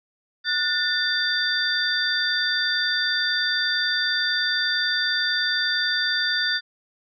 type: tone cluster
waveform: sine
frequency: 1458 / 1789 / 3569 / 4672 Hz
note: F#6 / A6 / A7 / D8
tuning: -26 / +28 / +24 / -10 cents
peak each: -26 dBFS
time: 0.44-6.61 s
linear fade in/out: 50 ms
effects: none